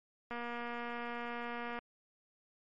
click train, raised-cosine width 0.5 ms, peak -27 dBFS, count 353, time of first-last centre 0.31-1.789 s, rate 238 Hz, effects MP3 48 kbps

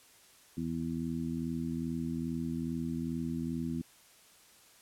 harmonic tone, 82.41 Hz, E2, in tune, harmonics 1 / 2 / 3 / 4, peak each -45 / -37 / -35 / -42 dBFS, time 0.57-3.82 s, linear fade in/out 5 ms, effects white hiss -60 dBFS RMS until 4.81 s + low-pass 12000 Hz 12 dB/octave

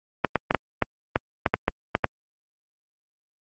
clicks, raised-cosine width 0.5 ms, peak -3 dBFS, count 11, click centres 0.247 / 0.357 / 0.509 / 0.547 / 0.823 / 1.159 / 1.462 / 1.54 / 1.681 / 1.951 / 2.043 s, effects high-pass 80 Hz 12 dB/octave + Opus 24 kbps

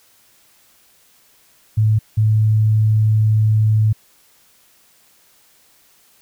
sine tone bursts at uneven times, 108.4 Hz, A2, 25 cents flat, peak -11 dBFS, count 2, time 1.77-1.99 / 2.17-3.93 s, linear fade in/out 10 ms, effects white hiss -54 dBFS RMS until 6.21 s

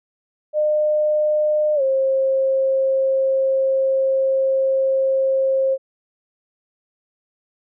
sine tone with pitch glide, 606 to 533.7 Hz, D#5 to C5, -46 to +34 cents, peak -15 dBFS, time 0.53-5.78 s, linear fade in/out 50 ms, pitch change -220 cents, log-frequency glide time 1.75-1.82 s, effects none

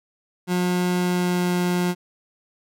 30% pulse tone with pitch glide, 179.4 to 178.06 Hz, F3 to F3, +47 to +34 cents, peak -17 dBFS, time 0.47-1.95 s, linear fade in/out 50 ms, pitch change -13 cents, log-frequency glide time 0.96-1.56 s, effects none

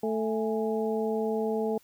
harmonic tone with a mistuned harmonic, 220 Hz, A3, in tune, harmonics 1 / 2 / 3 / 4, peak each -31 / -28 / -36 / -37 dBFS, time 0.03-1.78 s, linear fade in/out 5 ms, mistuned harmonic 4, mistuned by -100 cents, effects white hiss -62 dBFS RMS until 1.83 s

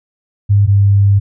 sine tone pair in turn, 101.2 / 99.98 Hz, G#2 / G2, -44 / +35 cents, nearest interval unison, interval 21 cents, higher first, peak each -6 dBFS, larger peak neither, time 0.49-0.67 / 0.67-1.2 s, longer second, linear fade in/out 20 ms, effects none

